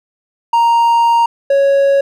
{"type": "tone pair in turn", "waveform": "triangle", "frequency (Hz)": [932.3, 554.3], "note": ["A#5", "C#5"], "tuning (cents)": [0, 0], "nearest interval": "major sixth", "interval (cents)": 900, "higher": "first", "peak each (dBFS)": -6, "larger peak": "neither", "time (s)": [[0.53, 1.26], [1.5, 2.01]], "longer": "first", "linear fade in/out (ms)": 5, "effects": []}